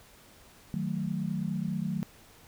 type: chord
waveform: sine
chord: D# diminished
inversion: none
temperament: equal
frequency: 155.56 / 185 / 220 Hz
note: D#3 / F#3 / A3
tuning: 0 / 0 / 0 cents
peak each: -34 / -32 / -35 dBFS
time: 0.74-2.03 s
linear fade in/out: 0 ms
effects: pink hiss -56 dBFS RMS until 2.47 s